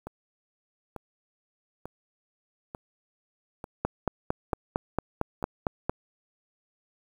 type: two click trains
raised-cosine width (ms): 1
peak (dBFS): -11 / -23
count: 10 / 7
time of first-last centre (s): 3.85-5.895 / 0.07-5.427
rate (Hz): 4.4 / 1.12
effects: 8-bit